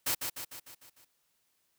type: noise with echo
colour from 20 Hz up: white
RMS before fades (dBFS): -30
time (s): 0.06-0.15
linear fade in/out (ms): 10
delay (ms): 150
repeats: 6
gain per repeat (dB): -5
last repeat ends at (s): 1.05
effects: white hiss -75 dBFS RMS until 1.78 s